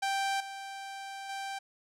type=tone with level steps; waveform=sawtooth; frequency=784 Hz; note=G5; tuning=in tune; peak=-25 / -36 / -32 dBFS; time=0.02-1.59 s; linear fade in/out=10 ms; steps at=0.4 / 1.29 s; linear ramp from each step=5 ms; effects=low-pass 9000 Hz 12 dB/octave